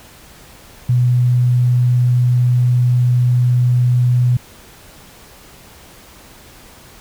sine tone, 123.47 Hz, B2, in tune, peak -10 dBFS, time 0.89-4.37 s, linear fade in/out 5 ms, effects pink hiss -42 dBFS RMS until 7 s

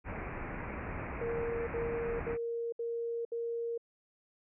pink low-pass noise, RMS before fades -40 dBFS, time 0.04-2.38 s, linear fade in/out 50 ms, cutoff 2500 Hz, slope 96 dB/octave
sine tone bursts, 466.2 Hz, A#4, in tune, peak -33 dBFS, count 5, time 1.21-3.778 s, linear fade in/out 5 ms, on 460 ms, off 67 ms
effects none

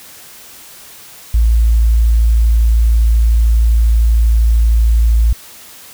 sine tone, 56.4 Hz, A1, 44 cents sharp, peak -7 dBFS, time 1.34-5.33 s, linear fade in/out 5 ms, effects white hiss -37 dBFS RMS until 5.93 s

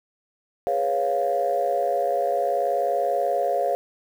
sine chord, C# dominant seventh, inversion second, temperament equal, 415.3 / 493.9 / 554.4 / 698.5 Hz, G#4 / B4 / C#5 / E#5, 0 / 0 / 0 / 0 cents, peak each -29 / -28 / -24 / -23 dBFS, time 0.67-3.75 s, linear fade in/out 0 ms, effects tanh soft clip ceiling -12 dBFS + 8-bit

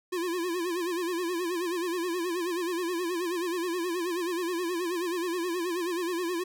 square tone with vibrato, 349.2 Hz, F4, in tune, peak -29 dBFS, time 0.12-6.44 s, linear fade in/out 10 ms, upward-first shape sine, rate 9.4 Hz, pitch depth 99 cents each way, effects none

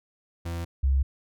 40% pulse / sine tone pair in turn, 84.8 / 67.31 Hz, E2 / C2, +50 / +50 cents, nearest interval major third, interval 400 cents, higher first, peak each -29 / -19 dBFS, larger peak second, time 0.45-0.65 / 0.83-1.03 s, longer neither, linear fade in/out 10 ms, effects none

